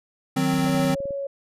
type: chord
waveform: square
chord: C diminished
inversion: first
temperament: equal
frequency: 155.56 / 185 / 261.6 Hz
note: Eb3 / Gb3 / C4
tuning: 0 / 0 / 0 cents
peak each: -26 / -27 / -23 dBFS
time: 0.36-0.95 s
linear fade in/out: 10 ms
type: click train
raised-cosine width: 3 ms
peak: -26 dBFS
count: 12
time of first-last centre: 0.54-1.107 s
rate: 19.4 Hz
type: tone with vibrato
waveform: sine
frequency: 555 Hz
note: C#5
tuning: 2 cents sharp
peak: -26 dBFS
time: 0.66-1.27 s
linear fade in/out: 5 ms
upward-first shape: triangle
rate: 2.7 Hz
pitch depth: 10 cents each way
effects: resampled to 32000 Hz